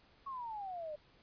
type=exponential sweep; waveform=sine; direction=down; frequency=1118 to 587.3 Hz; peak=-40 dBFS; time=0.26-0.96 s; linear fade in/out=10 ms; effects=pink hiss -66 dBFS RMS until 1.22 s + resampled to 11025 Hz